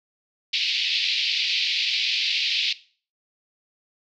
white band-pass noise, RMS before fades -24 dBFS, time 0.53-2.73 s, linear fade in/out 5 ms, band 2300 to 4600 Hz, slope 48 dB/octave, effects noise-tail reverb RT60 0.4 s tail -17 dB re dry

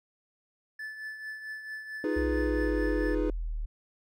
triangle tone with tremolo, 1743 Hz, A6, 17 cents flat, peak -33 dBFS, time 0.79-3.15 s, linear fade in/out 5 ms, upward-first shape triangle, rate 4.5 Hz, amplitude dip 60%
triangle chord, F half-diminished seventh, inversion third, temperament equal, 311.1 / 349.2 / 415.3 / 493.9 Hz, Eb4 / F4 / Ab4 / Cb5, 0 / 0 / 0 / 0 cents, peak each -28 / -33 / -31 / -32 dBFS, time 2.04-3.3 s, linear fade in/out 2 ms
sine exponential sweep, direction down, 66.1 to 37 Hz, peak -30 dBFS, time 2.16-3.66 s, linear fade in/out 10 ms
effects none

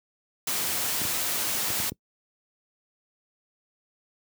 white noise, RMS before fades -28 dBFS, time 0.47-1.9 s, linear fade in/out 5 ms
clicks, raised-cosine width 3 ms, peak -22 dBFS, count 5, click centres 1.017 / 1.052 / 1.703 / 1.801 / 1.92 s
effects noise-tail reverb RT60 0.1 s tail -23 dB re dry + high-pass 80 Hz 12 dB/octave

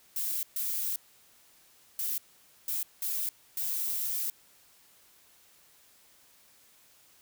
violet noise bursts at uneven times, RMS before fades -32 dBFS, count 6, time 0.16-0.43 / 0.56-0.96 / 1.99-2.18 / 2.68-2.83 / 3.02-3.29 / 3.57-4.3 s, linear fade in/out 2 ms, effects white hiss -61 dBFS RMS until 7.21 s

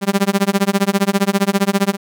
sawtooth tone with tremolo, 198 Hz, G3, 18 cents sharp, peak -6 dBFS, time 0.01-1.97 s, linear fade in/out 50 ms, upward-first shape sine, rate 15 Hz, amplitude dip 100%, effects none

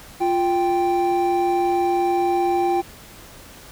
triangle tone pair together, 349.7 / 785 Hz, F4 / G5, +2 / +2 cents, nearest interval octave + major second, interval 1400 cents, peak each -18 dBFS, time 0.2-2.82 s, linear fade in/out 20 ms, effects pink hiss -43 dBFS RMS until 3.71 s

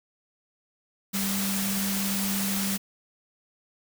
sine tone in noise, 196.5 Hz, G3, 4 cents sharp, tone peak -28 dBFS, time 1.13-2.78 s, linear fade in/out 20 ms, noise white, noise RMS -30 dBFS, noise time 1.13-2.78 s, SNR -1 dB, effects none

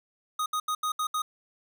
square tone bursts at uneven times, 1245 Hz, D#6, 1 cent sharp, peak -27 dBFS, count 6, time 0.39-0.46 / 0.53-0.6 / 0.68-0.75 / 0.83-0.92 / 0.99-1.07 / 1.14-1.22 s, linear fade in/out 5 ms, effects none

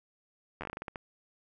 slowing click train, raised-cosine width 0.5 ms, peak -23 dBFS, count 11, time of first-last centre 0.61-0.958 s, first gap 11 ms, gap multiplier 1.24, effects none

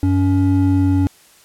triangle tone pair together, 93.66 / 281.8 Hz, F#2 / C#4, +22 / +29 cents, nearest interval octave + perfect fifth, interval 1907 cents, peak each -13 dBFS, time 0.03-1.07 s, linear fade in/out 0 ms, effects white hiss -49 dBFS RMS until 1.44 s + low-pass 12000 Hz 12 dB/octave

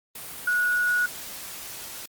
sine tone in noise, 1460 Hz, F#6, 24 cents flat, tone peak -20 dBFS, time 0.47-1.06 s, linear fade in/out 5 ms, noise white, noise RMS -38 dBFS, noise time 0.15-2.06 s, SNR +15 dB, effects Opus 32 kbps

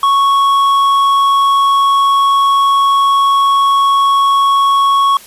triangle tone with hard clipping, 1107 Hz, C#6, 3 cents flat, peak -9 dBFS, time 0.03-5.17 s, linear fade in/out 2 ms, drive 9 dB, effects white hiss -37 dBFS RMS until 5.26 s + resampled to 32000 Hz

